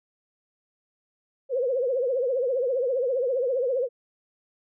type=tone with vibrato; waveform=sine; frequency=510 Hz; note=C5; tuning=44 cents flat; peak=-22 dBFS; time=1.49-3.89 s; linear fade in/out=50 ms; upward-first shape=triangle; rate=15 Hz; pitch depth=160 cents each way; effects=none